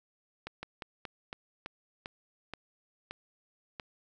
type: slowing click train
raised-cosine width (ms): 0.3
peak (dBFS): -23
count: 10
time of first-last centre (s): 0.47-3.798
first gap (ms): 160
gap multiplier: 1.2
effects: none